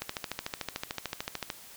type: click train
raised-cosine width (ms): 0.2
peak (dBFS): -15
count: 21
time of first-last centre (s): 0.02-1.501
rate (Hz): 13.5
effects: white hiss -50 dBFS RMS until 1.76 s